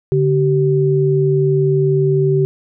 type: tone pair together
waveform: sine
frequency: 143.95 / 384.3 Hz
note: D3 / G4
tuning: -34 / -34 cents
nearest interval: octave + perfect fourth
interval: 1700 cents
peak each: -14 dBFS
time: 0.12-2.45 s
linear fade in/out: 0 ms
effects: none